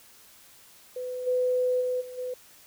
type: tone with level steps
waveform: sine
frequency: 502 Hz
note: B4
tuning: 28 cents sharp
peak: -31 / -22 / -25 / -38 / -30 dBFS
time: 0.96-2.34 s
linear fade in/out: 5 ms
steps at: 1.26 / 1.8 / 2 / 2.17 s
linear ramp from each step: 20 ms
effects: white hiss -54 dBFS RMS until 2.66 s